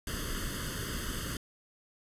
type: noise with comb filter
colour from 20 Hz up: pink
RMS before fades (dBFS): -36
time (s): 0.07-1.37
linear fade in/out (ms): 2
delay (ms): 0.63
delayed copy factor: +1
effects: resampled to 32000 Hz